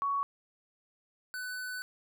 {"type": "tone pair in turn", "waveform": ["sine", "square"], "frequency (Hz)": [1119, 1499.3], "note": ["C#6", "F#6"], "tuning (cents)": [16, 22], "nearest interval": "perfect fourth", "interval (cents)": 506, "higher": "second", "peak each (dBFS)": [-28, -37], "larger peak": "first", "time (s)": [[0.02, 0.23], [1.34, 1.82]], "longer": "second", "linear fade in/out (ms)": 0, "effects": []}